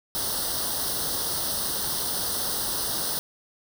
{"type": "noise with comb filter", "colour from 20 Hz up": "white", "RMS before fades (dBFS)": -28, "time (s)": [0.15, 3.19], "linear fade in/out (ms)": 0, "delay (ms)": 0.21, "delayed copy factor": 0.9, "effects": []}